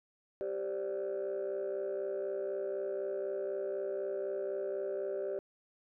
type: chord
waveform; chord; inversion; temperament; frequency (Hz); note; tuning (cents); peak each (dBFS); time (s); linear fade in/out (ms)
sine; G suspended fourth; none; equal; 392 / 523.3 / 587.3; G4 / C5 / D5; 0 / 0 / 0; -35 / -40 / -37; 0.41-5.39; 0
effects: tanh soft clip ceiling -29 dBFS